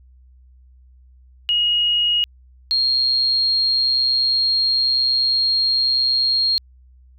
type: tone pair in turn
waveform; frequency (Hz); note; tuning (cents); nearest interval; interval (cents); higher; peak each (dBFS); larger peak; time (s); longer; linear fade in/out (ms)
sine; 2883 / 4243; F#7 / C8; -46 / +23; perfect fifth; 669; second; -15; neither; 1.49-2.24 / 2.71-6.58; second; 0
effects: added 63 Hz sine -46 dBFS peak until 7.18 s